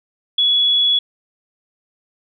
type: tone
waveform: sine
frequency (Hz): 3384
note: G#7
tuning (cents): +32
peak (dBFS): -12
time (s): 0.38-0.99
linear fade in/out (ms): 5
effects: none